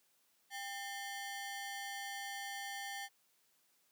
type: ring-modulated tone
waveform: sawtooth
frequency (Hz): 1300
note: E6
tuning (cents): -24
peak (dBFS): -35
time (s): 0.5-3.09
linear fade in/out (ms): 50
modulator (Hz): 505
effects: white hiss -74 dBFS RMS until 3.91 s + high-pass 150 Hz 12 dB/octave